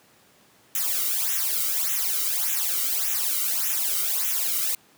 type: noise with flanger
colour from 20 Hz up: blue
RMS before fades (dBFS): -25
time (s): 0.75-4.75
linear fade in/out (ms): 2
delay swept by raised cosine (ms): 0.21 to 1.19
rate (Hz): 1.7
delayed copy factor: -0.9
effects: pink hiss -57 dBFS RMS until 4.97 s + high-pass 150 Hz 12 dB/octave